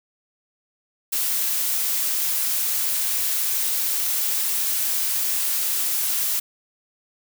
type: noise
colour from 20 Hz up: blue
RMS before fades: -23 dBFS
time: 1.12-6.4 s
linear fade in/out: 10 ms
effects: none